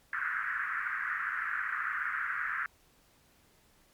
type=band-pass noise; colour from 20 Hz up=white; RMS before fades=-34 dBFS; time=0.13-2.66 s; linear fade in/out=2 ms; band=1300 to 1800 Hz; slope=48 dB/octave; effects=pink hiss -65 dBFS RMS until 3.93 s + MP3 96 kbps